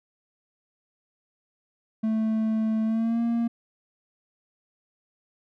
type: tone with pitch glide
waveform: triangle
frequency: 220 to 233.1 Hz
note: A3 to A#3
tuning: 0 to 0 cents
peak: -20 dBFS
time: 2.03-3.48 s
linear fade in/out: 10 ms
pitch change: +100 cents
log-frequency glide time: 2.84-3.21 s
effects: none